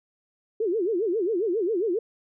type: tone with vibrato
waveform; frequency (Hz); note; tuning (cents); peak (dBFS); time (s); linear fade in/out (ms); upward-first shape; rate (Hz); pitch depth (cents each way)
sine; 396; G4; +18; -22; 0.6-1.99; 5; sine; 7.4; 270
effects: none